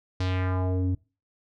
square tone with low-pass filter sweep, 92.5 Hz, F#2, in tune, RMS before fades -26 dBFS, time 0.2-0.95 s, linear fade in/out 5 ms, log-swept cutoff 5100 to 210 Hz, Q 1.9, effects noise-tail reverb RT60 0.3 s tail -21 dB re dry

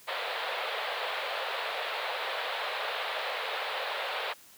pink band-pass noise, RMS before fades -34 dBFS, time 0.07-4.34 s, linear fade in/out 20 ms, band 480 to 4100 Hz, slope 48 dB/octave, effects white hiss -55 dBFS RMS until 4.57 s + high-pass 60 Hz 12 dB/octave

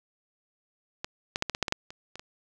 clicks, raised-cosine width 0.2 ms, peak -15 / -11 / -8 / -12 / -14 / -7 / -13 / -7 / -25 / -24 / -24 dBFS, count 11, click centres 1.045 / 1.359 / 1.424 / 1.497 / 1.549 / 1.627 / 1.682 / 1.724 / 1.905 / 2.156 / 2.195 s, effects none

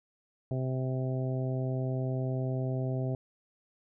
harmonic tone, 130 Hz, C3, 11 cents flat, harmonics 1 / 2 / 3 / 4 / 5 / 6, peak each -30 / -38 / -39 / -43 / -40 / -51 dBFS, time 0.51-3.15 s, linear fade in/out 2 ms, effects none

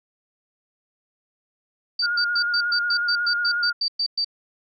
sine tone bursts, 4634 Hz, D8, 24 cents flat, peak -20 dBFS, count 13, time 1.99-4.246 s, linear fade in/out 5 ms, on 72 ms, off 110 ms
sine tone with vibrato, 1427 Hz, F6, 37 cents sharp, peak -21 dBFS, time 2.02-3.73 s, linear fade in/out 20 ms, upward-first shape sine, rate 11 Hz, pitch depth 23 cents each way
effects none

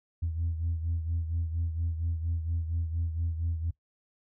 sine beating tone pair, 82.41 / 86.71 Hz, E2 / F2, 0 / -12 cents, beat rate 4.3 Hz, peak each -28 / -35 dBFS, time 0.22-3.71 s, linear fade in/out 10 ms, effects noise-tail reverb RT60 0.1 s tail -20 dB re dry + tanh soft clip ceiling -23 dBFS

